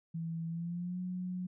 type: tone with pitch glide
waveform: sine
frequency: 164.81 to 181.81 Hz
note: E3 to F#3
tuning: 0 to -30 cents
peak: -35 dBFS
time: 0.14-1.47 s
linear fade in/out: 10 ms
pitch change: +170 cents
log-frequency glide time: 0.48-0.99 s
effects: none